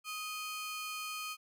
sawtooth ring-modulated tone, 1864.7 Hz, A#6, in tune, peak -32 dBFS, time 0.04-1.37 s, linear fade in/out 50 ms, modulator 610 Hz, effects none

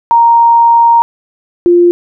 sine tone pair in turn, 932.3 / 349.2 Hz, A#5 / F4, 0 / 0 cents, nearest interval octave + perfect fourth, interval 1700 cents, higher first, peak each -3 dBFS, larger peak neither, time 0.11-1.02 / 1.66-1.91 s, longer first, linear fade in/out 0 ms, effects none

